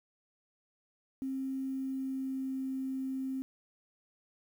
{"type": "tone with pitch glide", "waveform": "sine", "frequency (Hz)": [266.2, 264.4], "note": ["C4", "C4"], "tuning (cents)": [30, 18], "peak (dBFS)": -33, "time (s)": [1.22, 3.42], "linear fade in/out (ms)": 0, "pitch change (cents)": -12, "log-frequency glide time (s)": [1.64, 2.7], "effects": ["10-bit"]}